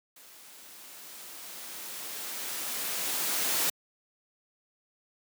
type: noise with level ramp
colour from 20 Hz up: white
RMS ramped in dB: -53 to -27 dBFS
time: 0.16-3.7 s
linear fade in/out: 5 ms
effects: high-pass 200 Hz 12 dB/octave